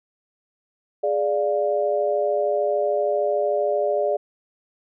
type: chord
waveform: sine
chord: D diminished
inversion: second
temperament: equal with one note detuned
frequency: 415.3 / 587.3 / 700.5 Hz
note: Ab4 / D5 / F5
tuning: 0 / 0 / +5 cents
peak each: -24 / -21 / -27 dBFS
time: 1.03-4.17 s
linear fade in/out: 10 ms
effects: none